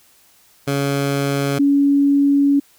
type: tone pair in turn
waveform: 15% pulse / sine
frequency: 140 / 281.8 Hz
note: C#3 / C#4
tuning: +18 / +29 cents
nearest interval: octave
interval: 1211 cents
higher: second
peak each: -11 dBFS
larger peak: neither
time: 0.67-1.59 / 1.59-2.6 s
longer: second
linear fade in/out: 10 ms
effects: white hiss -53 dBFS RMS until 2.78 s